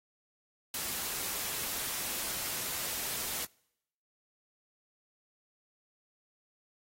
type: noise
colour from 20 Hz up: white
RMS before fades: -36 dBFS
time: 0.74-3.45 s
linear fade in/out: 2 ms
effects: noise-tail reverb RT60 0.8 s tail -26 dB re dry + AAC 48 kbps